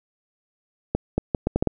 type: accelerating click train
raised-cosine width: 2 ms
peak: -7 dBFS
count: 7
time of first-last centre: 0.95-1.673 s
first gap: 230 ms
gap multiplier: 0.73
effects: none